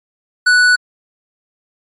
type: tone with hard clipping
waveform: triangle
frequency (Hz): 1480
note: F#6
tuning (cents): 0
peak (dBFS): -9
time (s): 0.46-0.76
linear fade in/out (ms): 10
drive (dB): 14
effects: MP3 48 kbps